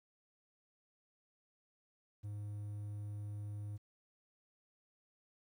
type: tone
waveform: triangle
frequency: 103.6 Hz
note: G#2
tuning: 4 cents flat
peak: -39 dBFS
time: 2.23-3.78 s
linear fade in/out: 20 ms
effects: 12-bit